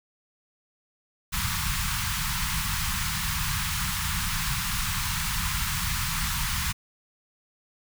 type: band-stop noise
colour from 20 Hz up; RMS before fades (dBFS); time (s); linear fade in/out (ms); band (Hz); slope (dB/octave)
pink; -28; 1.32-6.73; 20; 190 to 940; 48
effects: none